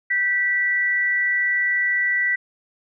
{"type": "tone pair together", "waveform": "sine", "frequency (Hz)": [1554.9, 1959], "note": ["G6", "B6"], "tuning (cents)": [-15, -15], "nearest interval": "major third", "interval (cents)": 400, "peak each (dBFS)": [-28, -18], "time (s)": [0.1, 2.36], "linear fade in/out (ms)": 10, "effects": []}